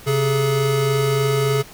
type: tone pair together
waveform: square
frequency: 133.8 / 424.8 Hz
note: C3 / G#4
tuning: +39 / +39 cents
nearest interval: octave + minor sixth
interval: 2000 cents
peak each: -20 dBFS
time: 0.06-1.63 s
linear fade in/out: 20 ms
effects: pink hiss -42 dBFS RMS until 1.73 s